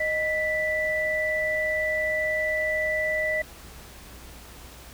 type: tone pair together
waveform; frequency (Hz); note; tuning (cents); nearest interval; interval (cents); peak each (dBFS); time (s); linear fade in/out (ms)
sine; 621.2 / 1975.5; D#5 / B6; -3 / 0; octave + minor sixth; 2003; -27 / -25; 0-3.42; 5
effects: added 60 Hz sine -47 dBFS peak until 4.93 s + pink hiss -46 dBFS RMS until 4.93 s

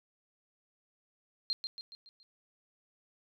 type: tone with echo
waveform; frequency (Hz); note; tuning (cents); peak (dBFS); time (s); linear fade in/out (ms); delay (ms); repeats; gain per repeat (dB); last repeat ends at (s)
sine; 4186; C8; 0; -29; 1.5-1.53; 0; 140; 5; -6; 2.23
effects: none

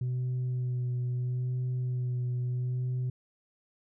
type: tone with vibrato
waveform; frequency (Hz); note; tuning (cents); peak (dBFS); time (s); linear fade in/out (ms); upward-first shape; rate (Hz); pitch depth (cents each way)
sine; 125.1; B2; +23; -26; 0.01-3.1; 5; sine; 0.76; 19
effects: tanh soft clip ceiling -27 dBFS

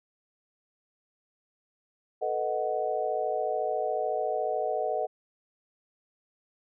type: chord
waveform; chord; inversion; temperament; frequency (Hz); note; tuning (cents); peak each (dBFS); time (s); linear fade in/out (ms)
sine; B dominant seventh; third; equal; 440 / 493.9 / 622.3 / 740; A4 / B4 / D#5 / F#5; 0 / 0 / 0 / 0; -33 / -34 / -31 / -31; 2.21-5.07; 20
effects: none

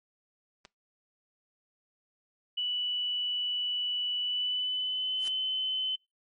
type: clicks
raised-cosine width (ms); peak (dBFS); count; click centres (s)
0.2; -30 / -38; 2; 0.651 / 0.656
type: tone with pitch glide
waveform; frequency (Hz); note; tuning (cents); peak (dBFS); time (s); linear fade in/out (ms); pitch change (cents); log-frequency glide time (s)
sine; 2960 to 3045; F#7 to F#7; 0 to +49; -28; 2.57-5.96; 10; +49; 4.2-5.26
type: noise with exponential growth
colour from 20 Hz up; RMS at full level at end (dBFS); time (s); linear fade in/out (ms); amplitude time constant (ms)
white; -39; 5.15-5.28; 1; 28
effects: noise-tail reverb RT60 0.2 s tail -22 dB re dry + MP3 48 kbps

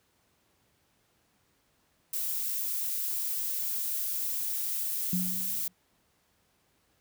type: noise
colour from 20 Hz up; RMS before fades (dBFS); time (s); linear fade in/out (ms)
violet; -32; 2.13-5.68; 5
type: tone with exponential decay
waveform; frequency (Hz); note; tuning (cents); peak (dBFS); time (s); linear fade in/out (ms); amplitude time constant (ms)
sine; 183; F#3; -19; -25; 5.13-5.73; 0; 130
effects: pink hiss -70 dBFS RMS until 7 s + high-pass 60 Hz 12 dB/octave

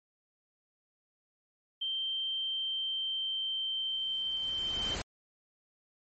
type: tone with pitch glide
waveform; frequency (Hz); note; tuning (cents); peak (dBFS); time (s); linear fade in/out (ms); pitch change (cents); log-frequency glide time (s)
sine; 3136 to 3114; G7 to G7; 0 to -12; -31; 1.81-4.95; 10; -12; 2.29-4.4
type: noise with exponential growth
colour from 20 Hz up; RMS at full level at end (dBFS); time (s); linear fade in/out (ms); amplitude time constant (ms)
pink; -35; 3.73-5.02; 5; 280
effects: MP3 32 kbps

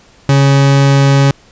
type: tone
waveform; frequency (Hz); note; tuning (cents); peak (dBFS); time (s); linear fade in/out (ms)
40% pulse; 138.6; C#3; 0; -5; 0.29-1.31; 2
effects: pink hiss -45 dBFS RMS until 1.51 s + resampled to 16000 Hz

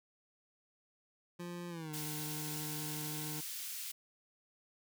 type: tone with pitch glide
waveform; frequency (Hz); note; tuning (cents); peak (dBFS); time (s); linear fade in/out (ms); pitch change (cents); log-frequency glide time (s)
25% pulse; 174.61 to 152.01; F3 to D#3; 0 to -40; -38; 1.39-3.41; 10; -240; 1.69-1.92
type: high-pass noise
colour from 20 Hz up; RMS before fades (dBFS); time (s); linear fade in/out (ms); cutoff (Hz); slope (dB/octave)
white; -43; 1.93-3.92; 10; 2300; 12
effects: none

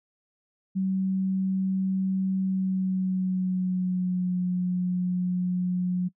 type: tone with pitch glide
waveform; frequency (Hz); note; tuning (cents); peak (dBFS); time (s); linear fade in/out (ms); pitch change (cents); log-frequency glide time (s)
sine; 190 to 180.58; F#3 to F#3; +46 to -42; -23; 0.75-6.09; 20; -88; 2.4-4.39
effects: noise-tail reverb RT60 0.1 s tail -22 dB re dry

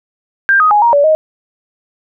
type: tone with pitch steps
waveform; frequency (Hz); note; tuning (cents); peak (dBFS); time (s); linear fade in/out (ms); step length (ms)
sine; 1589 / 1252 / 832 / 941 / 573 / 626; G6 / D#6 / G#5 / A#5 / D5 / D#5; +23 / +10 / +3 / +16 / -43 / +10; -6; 0.49-1.15; 0; 110
effects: none

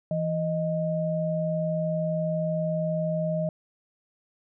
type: tone pair together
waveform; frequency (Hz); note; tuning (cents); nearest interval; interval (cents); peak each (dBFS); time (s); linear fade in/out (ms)
sine; 165.24 / 622.3; E3 / D#5; +4 / 0; octave + major seventh; 2296; -27; 0.11-3.49; 2
effects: none

